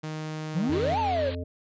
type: tone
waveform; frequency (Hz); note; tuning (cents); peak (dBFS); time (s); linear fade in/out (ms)
sawtooth; 155.56; D#3; 0; -28; 0.03-0.95; 10
type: exponential two-way sweep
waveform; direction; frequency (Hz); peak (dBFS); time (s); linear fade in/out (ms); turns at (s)
triangle; up then down; 150.7 to 928 to 513; -22; 0.54-1.31; 20; 0.99
type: harmonic tone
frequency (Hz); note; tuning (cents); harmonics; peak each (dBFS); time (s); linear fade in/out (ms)
87.31; F2; 0; 1 / 3 / 5 / 7; -32 / -37 / -39 / -40; 0.69-1.44; 10
type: low-pass noise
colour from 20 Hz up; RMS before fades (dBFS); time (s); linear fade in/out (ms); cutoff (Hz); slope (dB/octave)
white; -42; 0.72-1.35; 2; 4400; 96
effects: resampled to 16000 Hz